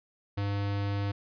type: tone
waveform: square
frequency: 100.7 Hz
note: G2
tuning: 47 cents sharp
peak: -29 dBFS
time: 0.37-1.12 s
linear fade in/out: 10 ms
effects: resampled to 11025 Hz